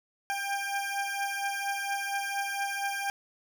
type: beating tone pair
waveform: 20% pulse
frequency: 795 / 799.3 Hz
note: G5 / G5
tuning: +24 / +33 cents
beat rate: 4.3 Hz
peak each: -27 / -30 dBFS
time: 0.3-3.1 s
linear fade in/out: 0 ms
effects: none